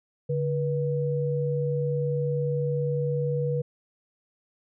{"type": "tone pair together", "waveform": "sine", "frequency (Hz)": [144.3, 484.8], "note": ["D3", "B4"], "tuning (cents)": [-30, -32], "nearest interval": "octave + major sixth", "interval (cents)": 2098, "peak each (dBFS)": [-26, -27], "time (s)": [0.29, 3.62], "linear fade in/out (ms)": 10, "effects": []}